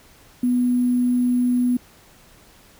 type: tone with sample-and-hold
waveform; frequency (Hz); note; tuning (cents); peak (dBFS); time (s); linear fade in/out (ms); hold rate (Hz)
sine; 246.9; B3; 0; -16; 0.43-1.77; 5; 11025
effects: pink hiss -51 dBFS RMS until 2.79 s